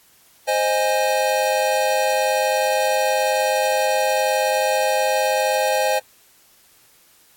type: chord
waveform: square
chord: Ab major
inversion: first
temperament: equal with one note detuned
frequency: 523.3 / 622.3 / 823.9 Hz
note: C5 / Eb5 / Ab5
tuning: 0 / 0 / -14 cents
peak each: -22 / -23 / -22 dBFS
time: 0.47-6 s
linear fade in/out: 20 ms
effects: white hiss -54 dBFS RMS until 7.36 s + AAC 64 kbps